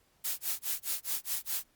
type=noise with tremolo; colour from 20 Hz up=blue; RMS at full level=-31 dBFS; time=0.24-1.66 s; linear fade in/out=10 ms; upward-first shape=sine; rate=4.8 Hz; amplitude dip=100%; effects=pink hiss -69 dBFS RMS until 1.75 s + Opus 48 kbps